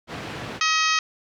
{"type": "band-pass noise", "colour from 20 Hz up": "pink", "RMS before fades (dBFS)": -34, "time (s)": [0.07, 0.61], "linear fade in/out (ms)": 50, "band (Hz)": [110, 3500], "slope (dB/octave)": 12}
{"type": "harmonic tone", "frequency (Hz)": 635, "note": "D#5", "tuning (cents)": 35, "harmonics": [2, 3, 4, 5, 6, 7, 8, 9, 10], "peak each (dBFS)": [-23, -26, -25, -29, -31, -31, -29, -35, -31], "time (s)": [0.61, 0.99], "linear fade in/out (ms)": 2}
{"effects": []}